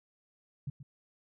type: tone with echo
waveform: sine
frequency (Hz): 138.59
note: C#3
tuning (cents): 0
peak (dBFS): -33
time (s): 0.67-0.7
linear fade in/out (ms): 5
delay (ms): 130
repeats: 1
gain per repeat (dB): -12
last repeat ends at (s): 0.83
effects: none